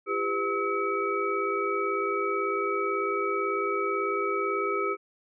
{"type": "tone cluster", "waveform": "sine", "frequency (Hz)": [341.9, 400, 502, 1289, 2275], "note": ["F4", "G4", "B4", "E6", "C#7"], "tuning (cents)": [-37, 35, 28, -39, 44], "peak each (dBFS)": [-36, -29, -36, -29, -35], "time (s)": [0.06, 4.97], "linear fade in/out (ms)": 50, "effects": []}